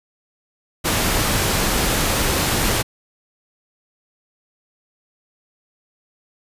pink noise, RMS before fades -19 dBFS, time 0.84-2.83 s, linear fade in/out 20 ms, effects resampled to 32000 Hz

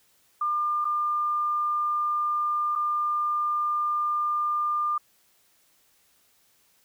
sine tone with dropouts, 1200 Hz, D6, 37 cents sharp, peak -23 dBFS, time 0.41-4.98 s, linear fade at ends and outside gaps 5 ms, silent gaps 0.846-0.851 / 2.754-2.758 s, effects white hiss -64 dBFS RMS until 6.84 s

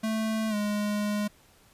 square tone with pitch glide, 220 to 207.8 Hz, A3 to G#3, 0 to +1 cents, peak -27 dBFS, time 0.03-1.28 s, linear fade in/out 10 ms, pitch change -99 cents, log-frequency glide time 0.49-0.55 s, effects pink hiss -59 dBFS RMS until 1.73 s + resampled to 32000 Hz

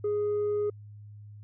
sine tone with tanh clipping, 415.3 Hz, G#4, in tune, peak -26 dBFS, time 0.04-0.7 s, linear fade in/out 5 ms, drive 1 dB, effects added 104 Hz sine -44 dBFS peak until 1.43 s

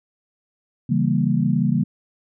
sine chord, C# diminished seventh, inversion none, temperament equal, 138.59 / 164.81 / 196 / 233.1 Hz, C#3 / E3 / G3 / Bb3, 0 / 0 / 0 / 0 cents, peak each -22 dBFS, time 0.89-1.84 s, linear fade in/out 10 ms, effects none

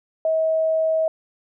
sine tone, 640 Hz, D#5, 49 cents sharp, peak -17 dBFS, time 0.25-1.08 s, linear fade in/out 2 ms, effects none

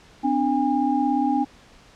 sine tone cluster, 257.1 / 294.3 / 812 Hz, C4 / D4 / G#5, -30 / +4 / -39 cents, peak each -23 dBFS, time 0.23-1.45 s, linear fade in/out 20 ms, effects pink hiss -51 dBFS RMS until 1.95 s + low-pass 6000 Hz 12 dB/octave

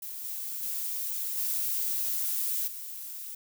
violet noise with level steps, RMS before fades -39 / -36 / -33 / -30 / -40 dBFS, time 0.02-3.35 s, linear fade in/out 5 ms, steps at 0.24 / 0.62 / 1.37 / 2.67 s, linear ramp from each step 10 ms, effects none

